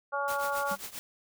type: harmonic tone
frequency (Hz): 281.9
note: C#4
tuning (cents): +29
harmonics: 2 / 3 / 4 / 5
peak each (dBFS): -34 / -34 / -34 / -34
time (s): 0.12-0.76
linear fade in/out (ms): 20
type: noise with tremolo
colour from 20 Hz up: white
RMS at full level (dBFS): -38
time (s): 0.28-0.99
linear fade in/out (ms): 0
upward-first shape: triangle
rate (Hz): 7.5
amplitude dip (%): 90
type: tone with exponential decay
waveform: sine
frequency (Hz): 196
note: G3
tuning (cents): 0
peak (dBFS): -34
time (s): 0.71-0.82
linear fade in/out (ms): 5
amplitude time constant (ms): 23
effects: none

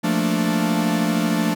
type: chord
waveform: 45% pulse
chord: Bb major seventh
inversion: second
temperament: equal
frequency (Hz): 174.61 / 220 / 233.1 / 293.7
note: F3 / A3 / Bb3 / D4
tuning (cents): 0 / 0 / 0 / 0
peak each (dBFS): -23 / -22 / -27 / -24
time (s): 0.03-1.55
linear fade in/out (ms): 20
effects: none

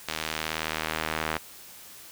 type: tone with band-pass filter sweep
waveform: sawtooth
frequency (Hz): 78.9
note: D#2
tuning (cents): +25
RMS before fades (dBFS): -32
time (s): 0.08-1.38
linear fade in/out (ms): 5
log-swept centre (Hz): 3600 to 1700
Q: 0.75
effects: white hiss -47 dBFS RMS until 2.11 s

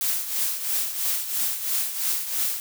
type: noise with tremolo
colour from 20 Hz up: blue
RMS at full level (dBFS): -23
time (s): 0.01-2.6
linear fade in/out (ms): 0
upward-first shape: triangle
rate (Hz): 3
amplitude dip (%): 70
effects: none

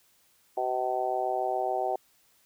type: harmonic tone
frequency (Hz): 127.1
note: C3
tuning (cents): -50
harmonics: 3 / 4 / 5 / 6 / 7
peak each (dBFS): -34 / -36 / -32 / -29 / -40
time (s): 0.57-1.96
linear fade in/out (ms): 5
effects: white hiss -65 dBFS RMS until 2.45 s

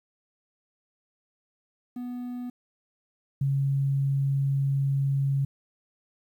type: tone pair in turn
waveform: triangle / sine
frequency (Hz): 246.1 / 137.88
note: B3 / C#3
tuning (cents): -6 / -9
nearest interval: minor seventh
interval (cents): 1003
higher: first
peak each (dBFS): -30 / -22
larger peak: second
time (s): 1.96-2.5 / 3.41-5.45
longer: second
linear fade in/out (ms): 5
effects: 10-bit

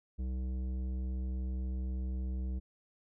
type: tone with tanh clipping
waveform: sine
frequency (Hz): 63.7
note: C2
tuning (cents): -46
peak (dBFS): -35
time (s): 0.18-2.6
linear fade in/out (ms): 20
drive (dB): 12
effects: none

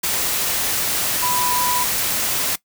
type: tone in noise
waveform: sine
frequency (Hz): 987.8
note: B5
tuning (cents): 0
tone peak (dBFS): -21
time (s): 1.22-1.84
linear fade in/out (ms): 10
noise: white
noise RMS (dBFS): -21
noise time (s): 0.03-2.56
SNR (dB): -3
effects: noise-tail reverb RT60 0.1 s tail -19 dB re dry

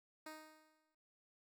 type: tone with exponential decay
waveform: 10% pulse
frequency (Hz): 311.1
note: D#4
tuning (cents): 0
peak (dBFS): -39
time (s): 0.26-0.95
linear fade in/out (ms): 5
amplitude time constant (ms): 150
effects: none

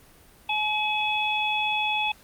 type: harmonic tone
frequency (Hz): 851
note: G#5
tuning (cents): +42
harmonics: 1 / 3 / 4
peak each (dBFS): -27 / -26 / -30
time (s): 0.49-2.12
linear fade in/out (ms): 5
effects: pink hiss -54 dBFS RMS until 2.23 s + Opus 32 kbps

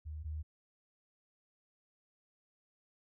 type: tone pair in turn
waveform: sine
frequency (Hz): 76.8 / 77.1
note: D#2 / D#2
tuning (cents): -22 / -15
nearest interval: unison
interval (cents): 7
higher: second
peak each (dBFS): -40 / -37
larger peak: second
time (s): 0.05-0.24 / 0.24-0.43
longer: neither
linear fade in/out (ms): 20
effects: none

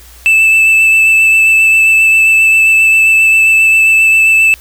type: tone with vibrato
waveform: triangle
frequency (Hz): 2637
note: E7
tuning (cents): 0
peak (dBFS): -3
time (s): 0.26-4.54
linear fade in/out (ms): 0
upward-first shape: sine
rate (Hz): 7.5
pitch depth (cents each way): 11
effects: added 60 Hz sine -37 dBFS peak until 4.6 s + white hiss -39 dBFS RMS until 4.6 s

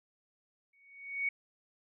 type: tone with exponential growth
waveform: sine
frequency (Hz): 2232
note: C#7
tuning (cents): +11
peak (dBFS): -27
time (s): 0.73-1.29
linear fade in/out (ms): 5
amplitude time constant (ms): 120
effects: none

